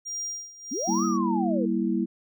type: tone with tremolo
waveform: triangle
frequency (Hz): 5700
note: F8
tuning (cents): +34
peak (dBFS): -28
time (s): 0.05-1.18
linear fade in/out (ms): 20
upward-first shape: sine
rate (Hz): 1.5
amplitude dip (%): 85
type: linear two-way sweep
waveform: sine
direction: up then down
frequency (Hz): 211.3 to 1287 to 440.2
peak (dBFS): -28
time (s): 0.71-1.66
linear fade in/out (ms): 10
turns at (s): 1.05
type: chord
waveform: sine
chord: E diminished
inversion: first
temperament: equal with one note detuned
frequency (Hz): 196 / 234.8 / 329.6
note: G3 / Bb3 / E4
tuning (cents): 0 / +13 / 0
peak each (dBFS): -27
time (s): 0.87-2.06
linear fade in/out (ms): 20
effects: none